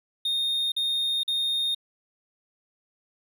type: tone bursts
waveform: triangle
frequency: 3683 Hz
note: A#7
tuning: 22 cents flat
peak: -22 dBFS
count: 3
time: 0.25-1.748 s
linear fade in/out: 5 ms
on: 470 ms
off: 44 ms
effects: none